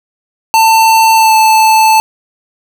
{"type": "tone with pitch glide", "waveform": "square", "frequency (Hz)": [893, 878.7], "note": ["A5", "A5"], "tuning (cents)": [25, -3], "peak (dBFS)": -5, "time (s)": [0.54, 2], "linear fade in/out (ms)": 0, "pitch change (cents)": -28, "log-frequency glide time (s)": [1.15, 1.34], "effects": []}